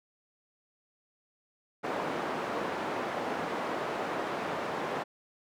white band-pass noise, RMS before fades -34 dBFS, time 1.83-5.04 s, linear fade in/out 20 ms, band 220 to 1000 Hz, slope 12 dB/octave, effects none

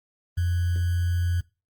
sine tone with sample-and-hold, 87.31 Hz, F2, in tune, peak -21 dBFS, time 0.37-1.41 s, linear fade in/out 10 ms, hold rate 1575 Hz, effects noise-tail reverb RT60 0.3 s tail -23 dB re dry + Opus 32 kbps

